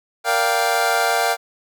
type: chord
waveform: 25% pulse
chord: G minor seventh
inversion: first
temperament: equal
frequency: 466.2 / 587.3 / 698.5 / 784 Hz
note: Bb4 / D5 / F5 / G5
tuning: 0 / 0 / 0 / 0 cents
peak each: -21 / -22 / -16 / -18 dBFS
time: 0.24-1.37 s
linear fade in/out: 50 ms
effects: none